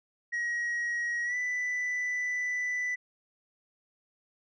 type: tone with pitch glide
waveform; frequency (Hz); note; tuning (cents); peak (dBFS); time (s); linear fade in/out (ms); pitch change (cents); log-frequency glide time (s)
sine; 1898 to 1985.5; A#6 to B6; +31 to +9; -26; 0.32-2.96; 20; +78; 1.24-1.36
effects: tanh soft clip ceiling -28 dBFS